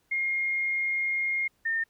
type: tone pair in turn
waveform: sine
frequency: 2135 / 1815.4 Hz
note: C7 / A#6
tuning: +34 / -46 cents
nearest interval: minor third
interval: 280 cents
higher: first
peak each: -25 dBFS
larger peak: neither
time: 0.11-1.48 / 1.65-1.84 s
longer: first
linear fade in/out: 10 ms
effects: pink hiss -70 dBFS RMS until 1.89 s